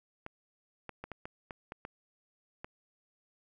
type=clicks; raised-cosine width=0.5 ms; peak=-26 dBFS; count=9; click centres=0.264 / 0.893 / 1.04 / 1.117 / 1.255 / 1.508 / 1.721 / 1.851 / 2.645 s; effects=11-bit